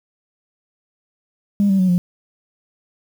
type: tone with pitch steps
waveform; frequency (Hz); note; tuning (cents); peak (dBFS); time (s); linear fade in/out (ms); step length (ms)
sine; 202.1 / 193.53 / 185.33 / 177.47; G#3 / G3 / F#3 / F3; -47 / -22 / +3 / +28; -11; 1.6-1.98; 0; 95
effects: tanh soft clip ceiling -9 dBFS + 7-bit